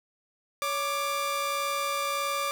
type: tone pair together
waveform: sawtooth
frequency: 561 / 1183.6 Hz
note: C#5 / D6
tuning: +21 / +13 cents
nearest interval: octave + minor second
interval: 1292 cents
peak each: -29 / -25 dBFS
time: 0.62-2.51 s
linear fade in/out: 0 ms
effects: none